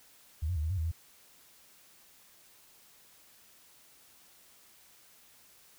sine tone with pitch steps, 77.2 / 89.9 / 75.5 / 79.4 / 95.5 / 80 / 82.6 Hz, D#2 / F#2 / D2 / D#2 / G2 / D#2 / E2, -13 / -49 / +48 / +36 / -45 / +49 / +4 cents, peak -29 dBFS, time 0.42-0.917 s, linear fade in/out 10 ms, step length 71 ms, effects white hiss -60 dBFS RMS until 5.78 s

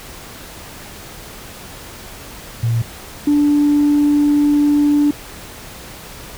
sine tone pair in turn, 116 / 292.3 Hz, A#2 / D4, -8 / -8 cents, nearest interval octave + major third, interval 1600 cents, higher second, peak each -13 / -9 dBFS, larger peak second, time 2.63-2.82 / 3.27-5.11 s, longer second, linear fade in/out 5 ms, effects tanh soft clip ceiling -7 dBFS + pink hiss -35 dBFS RMS until 6.37 s

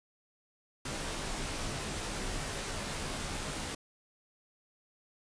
pink noise with comb filter, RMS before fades -37 dBFS, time 0.85-3.75 s, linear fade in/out 5 ms, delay 17 ms, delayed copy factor -0.65, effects resampled to 22050 Hz

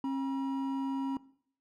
triangle tone pair together, 269.7 / 961 Hz, C#4 / B5, -47 / -48 cents, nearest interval octave + minor seventh, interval 2199 cents, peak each -29 / -38 dBFS, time 0.04-1.17 s, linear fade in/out 2 ms, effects noise-tail reverb RT60 0.6 s tail -19 dB re dry

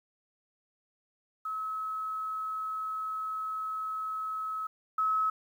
sine tone pair in turn, 1288 / 1288 Hz, E6 / E6, -41 / -41 cents, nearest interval unison, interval 0 cents, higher neither, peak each -32 / -25 dBFS, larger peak second, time 1.45-4.67 / 4.98-5.3 s, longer first, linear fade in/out 5 ms, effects 10-bit

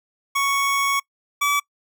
25% pulse tone pair in turn, 1111 / 1147.5 Hz, C#6 / D6, +4 / -40 cents, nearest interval minor second, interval 56 cents, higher second, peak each -15 / -14 dBFS, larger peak second, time 0.35-1 / 1.41-1.6 s, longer first, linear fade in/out 10 ms, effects noise-tail reverb RT60 0.1 s tail -25 dB re dry

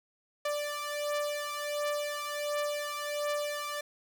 sawtooth beating tone pair, 587.3 / 588.7 Hz, D5 / D5, 0 / +4 cents, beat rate 1.4 Hz, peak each -30 / -32 dBFS, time 0.45-3.81 s, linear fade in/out 5 ms, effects none

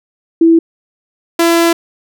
sine / sawtooth tone pair in turn, 330 / 336.5 Hz, E4 / E4, +2 / +36 cents, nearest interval unison, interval 34 cents, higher second, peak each -4 dBFS, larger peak neither, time 0.41-0.59 / 1.39-1.73 s, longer second, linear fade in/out 5 ms, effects none

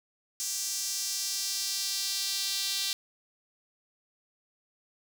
sawtooth tone with high-pass filter sweep, 391.7 Hz, G4, 1 cent flat, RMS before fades -32 dBFS, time 0.4-2.93 s, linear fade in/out 0 ms, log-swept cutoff 6200 to 4000 Hz, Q 2.3, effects none

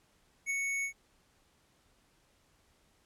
square tone with ADSR envelope, 2217 Hz, C#7, in tune, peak -30 dBFS, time 0.46-0.93 s, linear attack 41 ms, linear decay 16 ms, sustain -2 dB, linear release 90 ms, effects pink hiss -69 dBFS RMS until 3.05 s + low-pass 11000 Hz 12 dB/octave

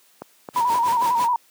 click train, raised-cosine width 1 ms, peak -18 dBFS, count 4, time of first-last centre 0.22-1.024 s, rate 3.73 Hz
pink noise with tremolo, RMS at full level -30 dBFS, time 0.53-1.29 s, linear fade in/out 50 ms, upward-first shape sine, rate 6.1 Hz, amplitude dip 80%
sine tone with vibrato, 958 Hz, A#5, 47 cents sharp, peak -17 dBFS, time 0.56-1.36 s, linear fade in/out 2 ms, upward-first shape square, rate 11 Hz, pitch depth 56 cents each way
effects white hiss -57 dBFS RMS until 1.5 s + high-pass 200 Hz 12 dB/octave

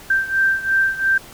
sine beating tone pair, 1568 / 1570.9 Hz, G6 / G6, 0 / +3 cents, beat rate 2.9 Hz, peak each -17 / -20 dBFS, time 0.1-1.18 s, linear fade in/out 5 ms, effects pink hiss -41 dBFS RMS until 1.33 s

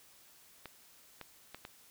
clicks, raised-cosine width 0.3 ms, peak -28 dBFS, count 4, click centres 0.657 / 1.213 / 1.546 / 1.651 s, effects white hiss -61 dBFS RMS until 1.9 s

